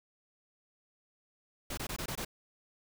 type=noise bursts; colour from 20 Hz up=pink; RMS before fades=-38 dBFS; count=6; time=1.7-2.249 s; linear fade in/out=5 ms; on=74 ms; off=21 ms; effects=none